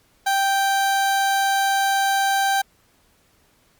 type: tone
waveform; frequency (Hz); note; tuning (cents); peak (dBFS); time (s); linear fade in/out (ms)
30% pulse; 784; G5; 0; -15; 0.26-2.62; 10
effects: pink hiss -60 dBFS RMS until 3.79 s + Opus 48 kbps